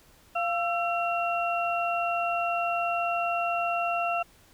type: tone cluster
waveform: sine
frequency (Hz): 694 / 1333 / 2740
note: F5 / E6 / F7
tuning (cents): -11 / +19 / -34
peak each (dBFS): -27 / -31 / -32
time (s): 0.35-4.23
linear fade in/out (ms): 10
effects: pink hiss -58 dBFS RMS until 4.53 s